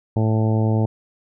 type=harmonic tone; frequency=110 Hz; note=A2; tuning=in tune; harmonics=1 / 2 / 3 / 4 / 5 / 6 / 7 / 8; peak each=-17 / -23 / -27 / -29 / -31 / -33 / -34 / -35 dBFS; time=0.16-0.86 s; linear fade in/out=5 ms; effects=none